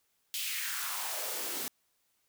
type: noise with high-pass filter sweep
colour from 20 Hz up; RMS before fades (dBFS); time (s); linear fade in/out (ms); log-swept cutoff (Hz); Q
white; -36; 0.34-1.68; 0; 3200 to 230; 2.7
effects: white hiss -75 dBFS RMS until 2.28 s